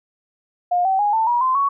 sine tone with pitch steps, 711 / 766.4 / 826.2 / 890.6 / 960.1 / 1035 / 1115.7 Hz, F5 / G5 / G#5 / A5 / B5 / C6 / C#6, +31 / -39 / -9 / +21 / -49 / -19 / +11 cents, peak -15 dBFS, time 0.71-1.69 s, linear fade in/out 10 ms, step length 140 ms, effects none

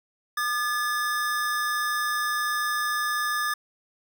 square tone pair together, 1210 / 1714.3 Hz, D#6 / A6, -49 / -46 cents, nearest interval tritone, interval 603 cents, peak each -28 dBFS, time 0.37-3.54 s, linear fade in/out 5 ms, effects none

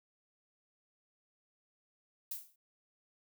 violet noise with exponential decay, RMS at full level -36 dBFS, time 2.31-2.56 s, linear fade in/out 5 ms, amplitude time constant 53 ms, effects none

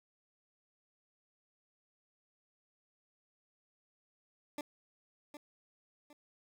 20% pulse tone with echo, 294.6 Hz, D4, 6 cents sharp, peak -33 dBFS, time 4.58-4.61 s, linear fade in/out 2 ms, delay 760 ms, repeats 2, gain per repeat -9 dB, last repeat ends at 6.13 s, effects none

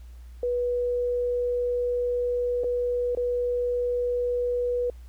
sine tone with dropouts, 488.8 Hz, B4, 18 cents flat, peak -23 dBFS, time 0.43-4.9 s, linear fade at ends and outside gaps 2 ms, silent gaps 2.636-2.642 / 3.15-3.172 s, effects added 60 Hz sine -41 dBFS peak until 5.08 s + pink hiss -62 dBFS RMS until 5.08 s

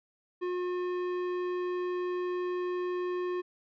sine tone with tanh clipping, 359.4 Hz, F4, 50 cents sharp, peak -32 dBFS, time 0.41-3.42 s, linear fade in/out 20 ms, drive 14 dB, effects none

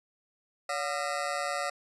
20% pulse ring-modulated tone, 645 Hz, E5, 38 cents flat, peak -22 dBFS, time 0.69-1.7 s, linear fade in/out 5 ms, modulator 74.5 Hz, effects resampled to 24000 Hz

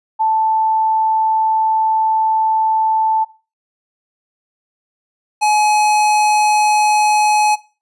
sine / square tone pair in turn, 880 / 845.6 Hz, A5 / G#5, 0 / +31 cents, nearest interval minor second, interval 69 cents, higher first, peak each -12 dBFS, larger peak neither, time 0.19-3.25 / 5.41-7.56 s, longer first, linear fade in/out 20 ms, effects noise-tail reverb RT60 0.3 s tail -17 dB re dry + resampled to 24000 Hz

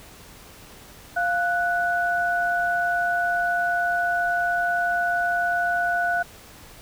sine tone pair together, 698.5 / 1480 Hz, F5 / F#6, 0 / 0 cents, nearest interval octave + minor second, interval 1300 cents, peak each -23 dBFS, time 1.16-6.23 s, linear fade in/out 10 ms, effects pink hiss -46 dBFS RMS until 6.81 s

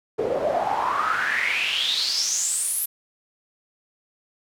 pink noise with band-pass filter sweep, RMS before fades -24 dBFS, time 0.18-2.86 s, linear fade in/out 10 ms, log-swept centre 430 to 12000 Hz, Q 7.5, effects none

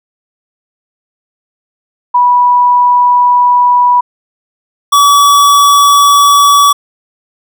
sine / square tone pair in turn, 980 / 1141.4 Hz, B5 / D6, -14 / -50 cents, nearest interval minor third, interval 264 cents, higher second, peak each -4 dBFS, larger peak neither, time 2.14-4.01 / 4.92-6.73 s, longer first, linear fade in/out 10 ms, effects none

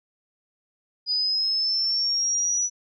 sine exponential sweep, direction up, 4927 to 5920 Hz, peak -21 dBFS, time 1.06-2.7 s, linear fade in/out 50 ms, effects none

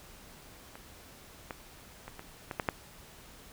clicks, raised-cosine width 0.5 ms, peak -30 / -22 / -27 / -27 / -21 / -15 / -12 dBFS, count 7, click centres 0.755 / 1.508 / 2.08 / 2.194 / 2.512 / 2.598 / 2.688 s, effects pink hiss -53 dBFS RMS until 3.52 s

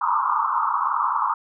pink band-pass noise, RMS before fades -22 dBFS, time 0.01-1.34 s, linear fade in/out 5 ms, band 890 to 1300 Hz, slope 96 dB/octave, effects none

